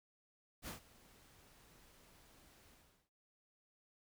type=noise with ADSR envelope; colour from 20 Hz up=pink; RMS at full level=-45 dBFS; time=0.62-3.1 s; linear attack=57 ms; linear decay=120 ms; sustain=-20 dB; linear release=410 ms; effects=none